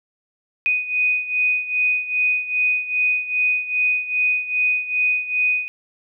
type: beating tone pair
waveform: sine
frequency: 2489 / 2491.5 Hz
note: D#7 / D#7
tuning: 0 / +2 cents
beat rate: 2.5 Hz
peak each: -19 / -23 dBFS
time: 0.66-5.68 s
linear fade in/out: 0 ms
effects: none